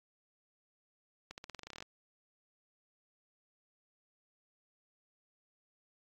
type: accelerating click train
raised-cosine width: 0.2 ms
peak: -28 dBFS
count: 14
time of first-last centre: 1.31-1.825 s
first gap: 69 ms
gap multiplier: 0.9
effects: AAC 48 kbps